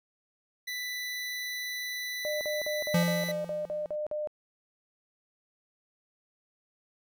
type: tone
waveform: 25% pulse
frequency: 1986 Hz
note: B6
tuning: 9 cents sharp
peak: -30 dBFS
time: 0.67-3.32 s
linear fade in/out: 10 ms
type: tone bursts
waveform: sine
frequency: 603 Hz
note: D5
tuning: 46 cents sharp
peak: -30 dBFS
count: 10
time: 2.25-4.273 s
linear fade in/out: 0 ms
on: 160 ms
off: 47 ms
type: tone with exponential decay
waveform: square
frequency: 172.3 Hz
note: F3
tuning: 23 cents flat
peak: -22 dBFS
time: 2.94-3.96 s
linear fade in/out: 5 ms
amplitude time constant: 220 ms
effects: none